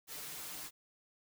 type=noise with comb filter; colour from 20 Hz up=white; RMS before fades=-45 dBFS; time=0.07-0.71 s; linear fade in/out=50 ms; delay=6.6 ms; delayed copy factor=+0.9; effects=none